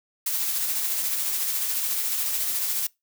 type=noise with tremolo; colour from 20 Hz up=blue; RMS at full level=-25 dBFS; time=0.26-2.87 s; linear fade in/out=5 ms; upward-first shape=sine; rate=14 Hz; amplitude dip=30%; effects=noise-tail reverb RT60 0.2 s tail -24 dB re dry